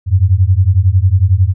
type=beating tone pair; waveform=sine; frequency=88.5 / 99.5 Hz; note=F2 / G2; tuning=+23 / +26 cents; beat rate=11 Hz; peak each=-10 dBFS; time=0.06-1.54 s; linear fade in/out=50 ms; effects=none